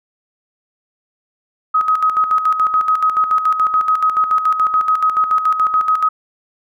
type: tone with tremolo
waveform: sine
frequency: 1266 Hz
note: D#6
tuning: 30 cents sharp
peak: -10 dBFS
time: 1.74-6.09 s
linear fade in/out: 10 ms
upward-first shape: square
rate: 7 Hz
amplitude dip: 60%
effects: none